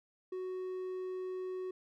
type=tone; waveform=triangle; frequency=370.6 Hz; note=F#4; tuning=3 cents sharp; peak=-35 dBFS; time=0.32-1.71 s; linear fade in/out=5 ms; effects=none